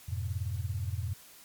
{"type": "chord", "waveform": "sine", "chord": "F diminished", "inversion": "none", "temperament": "just", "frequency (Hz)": [87.31, 104.77, 125.72], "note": ["F2", "Ab2", "Cb3"], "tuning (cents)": [0, 16, 31], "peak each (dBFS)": [-34, -35, -39], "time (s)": [0.08, 1.14], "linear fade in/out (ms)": 10, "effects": ["white hiss -54 dBFS RMS until 1.44 s", "MP3 96 kbps"]}